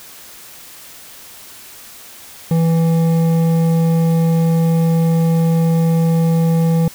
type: tone with hard clipping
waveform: sine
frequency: 164.81 Hz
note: E3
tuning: in tune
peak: -13 dBFS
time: 2.51-6.88 s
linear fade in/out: 2 ms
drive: 9 dB
effects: white hiss -38 dBFS RMS until 6.94 s